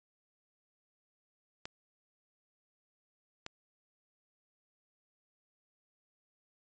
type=clicks; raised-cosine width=0.2 ms; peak=-23 dBFS; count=2; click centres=1.655 / 3.464 s; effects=resampled to 16000 Hz

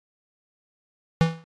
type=tone with exponential decay; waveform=square; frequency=164 Hz; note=E3; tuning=9 cents flat; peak=-13 dBFS; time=1.21-1.44 s; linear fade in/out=0 ms; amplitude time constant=50 ms; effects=low-pass 5000 Hz 12 dB/octave + AAC 32 kbps

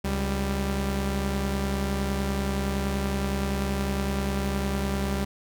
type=tone pair together; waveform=sawtooth; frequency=69.1 / 196.69 Hz; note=C#2 / G3; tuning=-5 / +6 cents; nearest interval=octave + tritone; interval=1811 cents; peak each=-24 dBFS; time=0.04-5.25 s; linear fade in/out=10 ms; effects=none

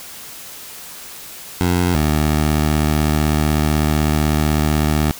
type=tone pair in turn; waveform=15% pulse; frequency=88.4 / 76 Hz; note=F2 / D#2; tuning=+22 / -40 cents; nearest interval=minor third; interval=262 cents; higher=first; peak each=-8 dBFS; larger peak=neither; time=1.61-1.95 / 1.95-5.11 s; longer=second; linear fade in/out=0 ms; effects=white hiss -35 dBFS RMS until 5.19 s

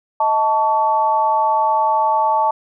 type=tone with amplitude modulation; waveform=sine; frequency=880 Hz; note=A5; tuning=in tune; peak=-9 dBFS; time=0.2-2.51 s; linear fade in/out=5 ms; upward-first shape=sine; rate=249 Hz; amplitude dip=90%; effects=none

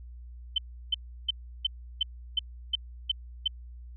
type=tone bursts; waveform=sine; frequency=3072 Hz; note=G7; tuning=36 cents flat; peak=-22 dBFS; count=9; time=0.56-3.478 s; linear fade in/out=5 ms; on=22 ms; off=340 ms; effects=added 60 Hz sine -42 dBFS peak until 3.96 s

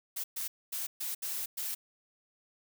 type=noise bursts at uneven times; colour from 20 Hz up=blue; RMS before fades=-36 dBFS; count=6; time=0.16-0.24 / 0.36-0.48 / 0.72-0.87 / 1-1.15 / 1.22-1.46 / 1.57-1.75 s; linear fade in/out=10 ms; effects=none

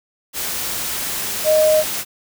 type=tone in noise; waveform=sine; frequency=620 Hz; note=D#5; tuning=6 cents flat; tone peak=-11 dBFS; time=1.44-1.84 s; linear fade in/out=50 ms; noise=white; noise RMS=-24 dBFS; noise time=0.33-2.05 s; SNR=+10 dB; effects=none

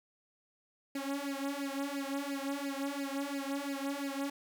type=tone with flanger; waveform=sawtooth; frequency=278.3 Hz; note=C#4; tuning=7 cents sharp; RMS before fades=-37 dBFS; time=0.95-4.3 s; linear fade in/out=5 ms; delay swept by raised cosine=0.41 to 3.51 ms; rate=2.9 Hz; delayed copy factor=+1; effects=none

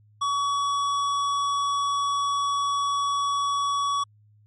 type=tone with hard clipping; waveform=sine; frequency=1131 Hz; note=C#6; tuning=34 cents sharp; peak=-24 dBFS; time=0.21-4.04 s; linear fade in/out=10 ms; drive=12 dB; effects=added 105 Hz sine -54 dBFS peak until 4.46 s + MP3 48 kbps

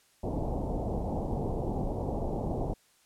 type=low-pass noise; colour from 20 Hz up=pink; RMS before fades=-32 dBFS; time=0.23-2.74 s; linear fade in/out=10 ms; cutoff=850 Hz; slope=48 dB/octave; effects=white hiss -65 dBFS RMS until 3.05 s + low-pass 11000 Hz 12 dB/octave

